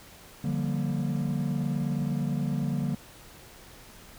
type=chord; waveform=triangle; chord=G minor seventh; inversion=second; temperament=just; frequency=147 / 176.4 / 196 / 235.2 Hz; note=D3 / F3 / G3 / Bb3; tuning=+2 / +18 / 0 / +16 cents; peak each=-27 / -31 / -31 / -30 dBFS; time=0.44-2.95 s; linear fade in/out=5 ms; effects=tanh soft clip ceiling -16 dBFS + pink hiss -50 dBFS RMS until 4.18 s